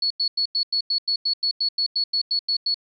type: tone bursts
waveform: sine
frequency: 4394 Hz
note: C#8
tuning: 16 cents flat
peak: -19 dBFS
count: 16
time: 0.02-2.744 s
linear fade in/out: 5 ms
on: 84 ms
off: 92 ms
effects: none